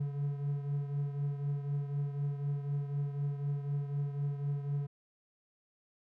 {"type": "beating tone pair", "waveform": "triangle", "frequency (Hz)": [141.9, 145.9], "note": ["C#3", "D3"], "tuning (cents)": [41, -11], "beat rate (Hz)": 4, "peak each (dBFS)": [-31, -38], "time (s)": [0, 4.87], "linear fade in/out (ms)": 10, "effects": []}